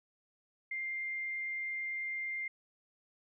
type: tone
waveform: sine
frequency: 2103 Hz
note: C7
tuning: 8 cents sharp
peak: -35 dBFS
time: 0.71-2.48 s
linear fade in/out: 5 ms
effects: none